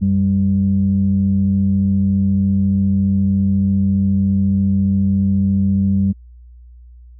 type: tone pair together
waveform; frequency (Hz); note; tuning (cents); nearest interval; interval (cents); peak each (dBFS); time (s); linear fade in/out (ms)
sine; 92.3 / 195.58; F#2 / G3; -4 / -4; octave + minor second; 1300; -17 / -13; 0.01-6.13; 20
effects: tanh soft clip ceiling -5 dBFS + added 60 Hz sine -38 dBFS peak until 7.19 s